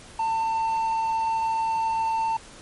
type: tone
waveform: triangle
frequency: 897 Hz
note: A5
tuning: 33 cents sharp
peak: -20 dBFS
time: 0.19-2.37 s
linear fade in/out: 5 ms
effects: pink hiss -46 dBFS RMS until 2.61 s + MP3 48 kbps